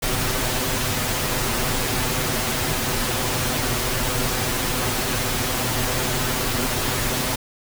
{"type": "noise with comb filter", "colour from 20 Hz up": "pink", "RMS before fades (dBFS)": -23, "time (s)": [0.02, 7.36], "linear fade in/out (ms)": 10, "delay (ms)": 7.9, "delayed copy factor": 0.75, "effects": []}